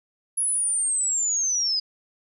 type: linear sweep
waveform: sine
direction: down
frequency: 10548 to 4919 Hz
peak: -21 dBFS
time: 0.37-1.8 s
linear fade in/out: 10 ms
effects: none